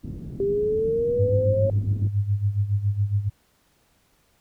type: low-pass noise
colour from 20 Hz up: white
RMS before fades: -35 dBFS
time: 0.03-2.08 s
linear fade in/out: 10 ms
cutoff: 260 Hz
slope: 24 dB/octave
type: linear sweep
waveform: sine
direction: up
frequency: 392 to 549 Hz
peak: -20 dBFS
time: 0.4-1.7 s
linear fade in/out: 2 ms
type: tone with tremolo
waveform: sine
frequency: 101.7 Hz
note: G#2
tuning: 36 cents flat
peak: -17 dBFS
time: 1.18-3.3 s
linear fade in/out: 20 ms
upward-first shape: sine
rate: 7.2 Hz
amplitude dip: 75%
effects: pink hiss -64 dBFS RMS until 4.4 s